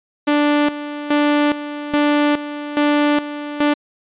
sawtooth tone with tremolo, 293.7 Hz, D4, in tune, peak -9 dBFS, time 0.27-3.74 s, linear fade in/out 10 ms, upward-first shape square, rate 1.2 Hz, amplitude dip 75%, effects resampled to 8000 Hz

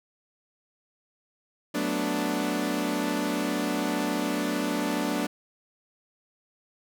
sawtooth chord, B minor seventh, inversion second, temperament equal, 185 / 220 / 246.9 / 293.7 Hz, F#3 / A3 / B3 / D4, 0 / 0 / 0 / 0 cents, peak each -30 / -29 / -28 / -25 dBFS, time 1.74-5.27 s, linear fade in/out 10 ms, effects none

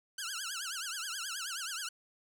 10% pulse tone with vibrato, 1480 Hz, F#6, in tune, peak -28 dBFS, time 0.18-1.89 s, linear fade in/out 5 ms, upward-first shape triangle, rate 9.4 Hz, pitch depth 240 cents each way, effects none

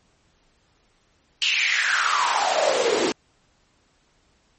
pink noise with high-pass filter sweep, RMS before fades -21 dBFS, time 1.42-3.12 s, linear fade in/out 0 ms, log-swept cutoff 3000 to 330 Hz, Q 6.7, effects pink hiss -63 dBFS RMS until 4.58 s + MP3 32 kbps

